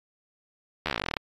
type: slowing click train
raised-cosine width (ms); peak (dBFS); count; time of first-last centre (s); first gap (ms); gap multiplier
0.3; -11; 17; 0.86-1.168; 12; 1.06
effects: AAC 32 kbps